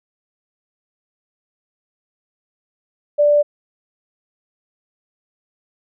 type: tone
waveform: sine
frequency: 587.3 Hz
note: D5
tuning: in tune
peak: -10 dBFS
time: 3.18-3.43 s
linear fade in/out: 20 ms
effects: none